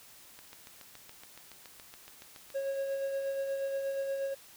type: click train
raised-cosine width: 0.2 ms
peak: -31 dBFS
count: 16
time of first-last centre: 0.39-2.503 s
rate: 7.1 Hz
type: tone with tremolo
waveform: triangle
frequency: 547 Hz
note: C#5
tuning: 23 cents flat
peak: -28 dBFS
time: 2.54-4.35 s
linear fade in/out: 20 ms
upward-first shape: sine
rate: 8.4 Hz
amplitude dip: 35%
effects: white hiss -55 dBFS RMS until 4.56 s